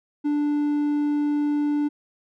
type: tone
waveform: triangle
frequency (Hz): 293.7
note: D4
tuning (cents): 0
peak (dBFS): -18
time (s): 0.24-1.89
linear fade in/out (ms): 20
effects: none